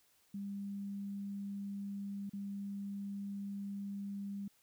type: tone with dropouts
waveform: sine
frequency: 199.8 Hz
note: G3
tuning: 33 cents sharp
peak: -39 dBFS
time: 0.34-4.48 s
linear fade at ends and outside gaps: 5 ms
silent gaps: 2.296-2.333 s
effects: white hiss -71 dBFS RMS until 4.62 s